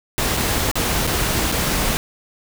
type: noise with dropouts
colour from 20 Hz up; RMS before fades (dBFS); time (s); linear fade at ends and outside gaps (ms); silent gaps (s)
pink; -20; 0.18-1.97; 0; 0.368-0.372 / 0.714-0.755 / 1.068-1.074 / 1.516-1.522
effects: none